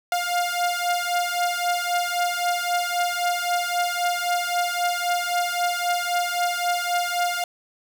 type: beating tone pair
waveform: sawtooth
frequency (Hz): 703 / 706.8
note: F5 / F5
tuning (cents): +11 / +21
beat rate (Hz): 3.8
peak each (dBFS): -21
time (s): 0.12-7.44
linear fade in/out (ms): 2
effects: none